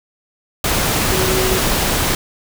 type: tone in noise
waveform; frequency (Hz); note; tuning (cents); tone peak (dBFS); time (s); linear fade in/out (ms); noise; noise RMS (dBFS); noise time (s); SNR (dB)
sine; 374.7; F#4; +22; -19; 1.12-1.58; 2; pink; -17; 0.64-2.15; -5
effects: none